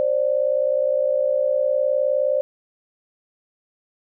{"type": "tone pair together", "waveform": "sine", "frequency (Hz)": [529.5, 589], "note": ["C5", "D5"], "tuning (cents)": [21, 5], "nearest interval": "major second", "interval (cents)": 184, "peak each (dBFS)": -20, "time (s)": [0, 2.41], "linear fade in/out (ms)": 0, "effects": []}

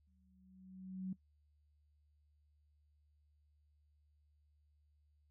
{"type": "tone with exponential growth", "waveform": "sine", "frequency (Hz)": 187.5, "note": "F#3", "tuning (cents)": 23, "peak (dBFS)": -37, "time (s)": [0.07, 1.13], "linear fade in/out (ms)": 5, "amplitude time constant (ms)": 230, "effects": ["noise-tail reverb RT60 0.1 s tail -17 dB re dry", "added 74 Hz sine -70 dBFS peak until 5.3 s"]}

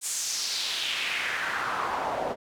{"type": "noise with band-pass filter sweep", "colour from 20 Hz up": "pink", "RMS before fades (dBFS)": -30, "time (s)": [0.01, 2.36], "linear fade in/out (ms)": 50, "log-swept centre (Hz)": [8300, 590], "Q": 2.5, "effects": []}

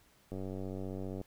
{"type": "click train", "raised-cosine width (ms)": 2, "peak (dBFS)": -28, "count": 86, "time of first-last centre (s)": [0.32, 1.214], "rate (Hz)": 95.1, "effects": ["pink hiss -66 dBFS RMS until 1.26 s"]}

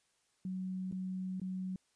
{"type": "tone with dropouts", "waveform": "sine", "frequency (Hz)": 186.4, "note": "F#3", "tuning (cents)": 13, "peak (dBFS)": -36, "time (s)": [0.45, 1.76], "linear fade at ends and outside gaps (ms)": 2, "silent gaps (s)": [[0.914, 0.924], [1.399, 1.416]], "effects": ["white hiss -75 dBFS RMS until 1.95 s", "resampled to 22050 Hz"]}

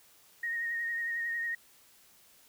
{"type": "tone with vibrato", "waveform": "sine", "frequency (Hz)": 1863, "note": "A#6", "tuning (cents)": -2, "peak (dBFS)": -31, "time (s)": [0.43, 1.55], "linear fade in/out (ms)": 5, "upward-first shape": "triangle", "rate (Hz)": 11, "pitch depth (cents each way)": 29, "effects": ["white hiss -61 dBFS RMS until 2.48 s"]}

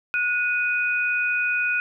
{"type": "tone pair together", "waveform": "sine", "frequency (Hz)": [1455, 2489], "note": ["F#6", "D#7"], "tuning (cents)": [-29, 0], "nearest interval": "major sixth", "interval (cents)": 929, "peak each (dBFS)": -23, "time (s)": [0.14, 1.8], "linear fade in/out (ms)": 0, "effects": []}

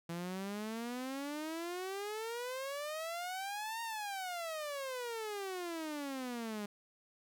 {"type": "exponential two-way sweep", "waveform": "sawtooth", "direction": "up then down", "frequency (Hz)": [166.6, 931, 202.7], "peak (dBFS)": -35, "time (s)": [0.09, 6.66], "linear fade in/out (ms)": 5, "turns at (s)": 3.82, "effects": []}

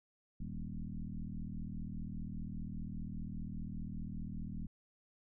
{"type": "tone with frequency modulation", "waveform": "sine", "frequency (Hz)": 102.5, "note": "G#2", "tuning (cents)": -22, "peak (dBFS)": -39, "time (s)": [0.4, 4.67], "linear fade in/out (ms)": 5, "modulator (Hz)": 40, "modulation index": 3.3, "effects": []}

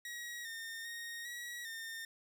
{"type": "tone with pitch steps", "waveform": "sawtooth", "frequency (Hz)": [1904, 1823, 1861, 1918, 1818], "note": ["A#6", "A#6", "A#6", "A#6", "A#6"], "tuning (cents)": [36, -39, -3, 49, -44], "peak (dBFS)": -39, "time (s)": [0.05, 2.05], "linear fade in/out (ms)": 2, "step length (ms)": 400, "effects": []}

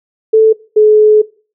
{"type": "tone pair in turn", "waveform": "sine", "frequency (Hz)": [440, 427], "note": ["A4", "G#4"], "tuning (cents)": [0, 48], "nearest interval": "minor second", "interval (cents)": 52, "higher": "first", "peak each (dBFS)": -3, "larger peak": "neither", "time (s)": [[0.33, 0.53], [0.76, 1.22]], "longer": "second", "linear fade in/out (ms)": 10, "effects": ["noise-tail reverb RT60 0.4 s tail -21 dB re dry"]}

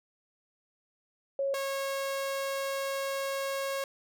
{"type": "tone pair in turn", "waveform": ["sine", "sawtooth"], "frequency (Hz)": [550, 546.8], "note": ["C#5", "C#5"], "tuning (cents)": [-14, -24], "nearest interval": "unison", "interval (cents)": 10, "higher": "first", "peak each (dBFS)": -27, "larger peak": "neither", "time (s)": [[1.39, 1.54], [1.54, 3.84]], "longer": "second", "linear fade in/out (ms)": 2, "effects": []}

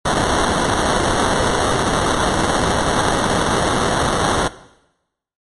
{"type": "noise with sample-and-hold", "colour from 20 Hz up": "white", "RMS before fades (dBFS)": -17, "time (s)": [0.05, 4.48], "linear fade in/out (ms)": 5, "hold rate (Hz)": 2450, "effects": ["noise-tail reverb RT60 0.9 s tail -17 dB re dry", "MP3 48 kbps"]}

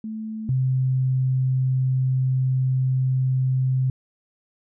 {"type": "tone pair in turn", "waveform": "sine", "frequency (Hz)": [218.8, 130.1], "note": ["A3", "C3"], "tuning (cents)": [-9, -9], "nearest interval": "major sixth", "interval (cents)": 900, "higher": "first", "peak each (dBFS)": [-28, -18], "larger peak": "second", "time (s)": [[0.04, 0.49], [0.49, 3.9]], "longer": "second", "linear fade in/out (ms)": 2, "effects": []}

